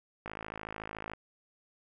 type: click train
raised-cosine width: 0.5 ms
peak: -24 dBFS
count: 48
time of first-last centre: 0.26-1.135 s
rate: 53.7 Hz
effects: none